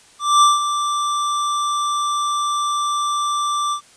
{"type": "tone with ADSR envelope", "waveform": "square", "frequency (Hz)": 1174.7, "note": "D6", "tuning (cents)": 0, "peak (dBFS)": -9, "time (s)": [0.19, 3.81], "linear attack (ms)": 230, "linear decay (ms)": 170, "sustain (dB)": -10, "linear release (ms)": 87, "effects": ["white hiss -49 dBFS RMS until 3.96 s", "resampled to 22050 Hz"]}